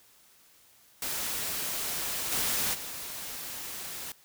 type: noise with level steps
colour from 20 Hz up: white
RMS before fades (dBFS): -33 / -29 / -39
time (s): 1.02-4.12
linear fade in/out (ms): 2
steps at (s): 2.31 / 2.73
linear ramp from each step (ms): 20
effects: white hiss -60 dBFS RMS until 4.24 s